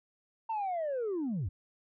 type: linear sweep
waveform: sine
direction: down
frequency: 915 to 73.42 Hz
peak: -29 dBFS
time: 0.49-1.49 s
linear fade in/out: 10 ms
effects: tanh soft clip ceiling -29 dBFS

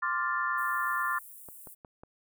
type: chord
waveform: sine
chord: D minor seventh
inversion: third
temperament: equal with one note detuned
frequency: 1046.5 / 1174.7 / 1396.9 / 1767.1 Hz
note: C6 / D6 / F6 / A6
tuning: 0 / 0 / 0 / +7 cents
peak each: -33 dBFS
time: 0.02-1.19 s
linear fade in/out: 10 ms
type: high-pass noise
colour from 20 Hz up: white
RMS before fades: -49 dBFS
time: 0.57-1.75 s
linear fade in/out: 20 ms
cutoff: 8400 Hz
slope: 48 dB/octave
type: clicks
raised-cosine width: 1 ms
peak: -33 dBFS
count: 4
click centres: 1.487 / 1.672 / 1.848 / 2.035 s
effects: none

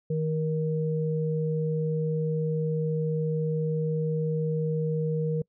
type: tone pair together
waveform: sine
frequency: 157.31 / 471.4 Hz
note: D#3 / A#4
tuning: +19 / +19 cents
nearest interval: octave + perfect fifth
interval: 1900 cents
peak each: -26 / -29 dBFS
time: 0.1-5.42 s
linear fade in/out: 5 ms
effects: noise-tail reverb RT60 0.1 s tail -26 dB re dry

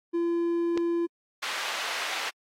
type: tone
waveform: triangle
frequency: 340.4 Hz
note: F4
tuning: 44 cents flat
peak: -22 dBFS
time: 0.13-1.07 s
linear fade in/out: 20 ms
type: click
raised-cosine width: 0.2 ms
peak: -17 dBFS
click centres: 0.776 s
type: band-pass noise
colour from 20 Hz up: white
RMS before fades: -33 dBFS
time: 1.42-2.3 s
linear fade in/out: 10 ms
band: 730 to 3100 Hz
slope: 12 dB/octave
effects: AAC 48 kbps

